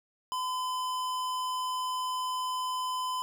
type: tone with hard clipping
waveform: sine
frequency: 1015 Hz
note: B5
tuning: 47 cents sharp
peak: -32 dBFS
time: 0.32-3.22 s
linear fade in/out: 0 ms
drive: 18 dB
effects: none